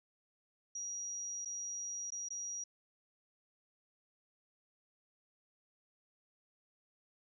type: tone with dropouts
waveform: sine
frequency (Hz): 5750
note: F8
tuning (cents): +50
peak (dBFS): -39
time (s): 0.75-2.64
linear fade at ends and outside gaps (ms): 5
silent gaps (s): 1.449-1.456 / 2.104-2.12 / 2.287-2.304
effects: none